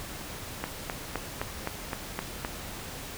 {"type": "click train", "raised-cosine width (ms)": 0.5, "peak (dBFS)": -15, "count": 8, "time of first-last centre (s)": [0.64, 2.449], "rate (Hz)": 3.87, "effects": ["pink hiss -40 dBFS RMS until 3.17 s"]}